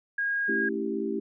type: tone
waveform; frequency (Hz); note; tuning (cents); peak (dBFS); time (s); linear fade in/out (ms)
sine; 1633; G#6; -30; -25; 0.18-0.69; 5
type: chord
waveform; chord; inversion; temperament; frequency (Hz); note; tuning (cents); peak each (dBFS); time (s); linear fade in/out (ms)
sine; A dominant seventh; none; equal with one note detuned; 220 / 277.2 / 326.8 / 392; A3 / C#4 / E4 / G4; 0 / 0 / -15 / 0; -33 / -35 / -33 / -31; 0.48-1.2; 10
effects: none